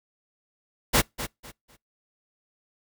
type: noise with echo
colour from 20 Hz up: pink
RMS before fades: -19 dBFS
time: 0.93-1.02 s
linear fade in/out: 20 ms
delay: 250 ms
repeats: 3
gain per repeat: -12 dB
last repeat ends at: 1.77 s
effects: noise-tail reverb RT60 0.2 s tail -26 dB re dry

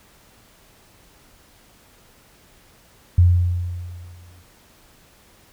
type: tone with exponential decay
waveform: sine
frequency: 88.2 Hz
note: F2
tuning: 18 cents sharp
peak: -8 dBFS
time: 3.18-4.43 s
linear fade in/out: 5 ms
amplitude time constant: 270 ms
effects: pink hiss -53 dBFS RMS until 5.52 s

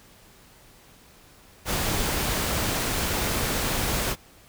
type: noise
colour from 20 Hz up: pink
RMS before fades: -26 dBFS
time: 1.65-4.16 s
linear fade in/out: 50 ms
effects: pink hiss -53 dBFS RMS until 4.48 s

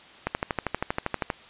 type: click train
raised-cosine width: 0.5 ms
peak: -10 dBFS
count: 14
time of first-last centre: 0.27-1.302 s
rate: 12.6 Hz
effects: white hiss -49 dBFS RMS until 1.49 s + resampled to 8000 Hz

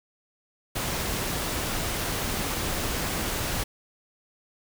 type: noise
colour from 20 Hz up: pink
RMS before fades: -29 dBFS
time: 0.75-3.64 s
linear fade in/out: 10 ms
effects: none

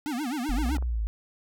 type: tone with vibrato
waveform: square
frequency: 271 Hz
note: C#4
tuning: 39 cents flat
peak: -29 dBFS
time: 0.06-0.77 s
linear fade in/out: 0 ms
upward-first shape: sine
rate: 7.8 Hz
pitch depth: 250 cents each way
type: linear two-way sweep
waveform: sine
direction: up then down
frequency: 38.66 to 66.5 to 51.6 Hz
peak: -25 dBFS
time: 0.49-1.07 s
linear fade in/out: 0 ms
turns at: 0.72 s
type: clicks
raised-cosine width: 1 ms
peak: -28 dBFS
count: 7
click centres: 0.54 / 0.585 / 0.66 / 0.691 / 0.751 / 0.783 / 0.825 s
effects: none

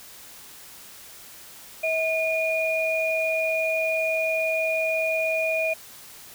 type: tone pair together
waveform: sine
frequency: 644 / 2438 Hz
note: E5 / D#7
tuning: -41 / -36 cents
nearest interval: octave + major seventh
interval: 2305 cents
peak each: -24 / -25 dBFS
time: 1.83-5.74 s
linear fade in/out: 10 ms
effects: white hiss -45 dBFS RMS until 6.34 s

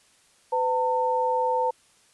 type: tone pair together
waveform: sine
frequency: 505.1 / 900 Hz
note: B4 / A5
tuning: +39 / +39 cents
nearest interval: minor seventh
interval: 1000 cents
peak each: -25 / -23 dBFS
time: 0.52-1.71 s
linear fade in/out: 10 ms
effects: white hiss -60 dBFS RMS until 2.13 s + resampled to 24000 Hz

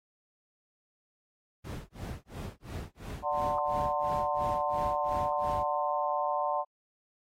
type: noise with tremolo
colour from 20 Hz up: brown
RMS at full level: -34 dBFS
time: 1.64-5.64 s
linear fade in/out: 10 ms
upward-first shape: sine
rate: 2.9 Hz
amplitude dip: 100%
type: chord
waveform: sine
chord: D dominant seventh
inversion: none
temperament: equal with one note detuned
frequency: 587.3 / 740 / 899 / 1046.5 Hz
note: D5 / F#5 / A5 / C6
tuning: 0 / 0 / +37 / 0 cents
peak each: -33 dBFS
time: 3.22-6.65 s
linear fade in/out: 50 ms
effects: high-pass 60 Hz 12 dB/octave + AAC 48 kbps

